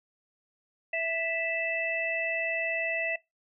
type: harmonic tone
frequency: 659.3 Hz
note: E5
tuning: in tune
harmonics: 1 / 3 / 4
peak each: -32 / -32 / -32 dBFS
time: 0.93-3.16 s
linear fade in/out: 5 ms
effects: noise-tail reverb RT60 0.2 s tail -22 dB re dry